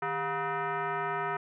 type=tone with frequency modulation; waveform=sine; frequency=156.3 Hz; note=D#3; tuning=8 cents sharp; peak=-29 dBFS; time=0.02-1.37 s; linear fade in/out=5 ms; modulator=557 Hz; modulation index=2.8; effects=none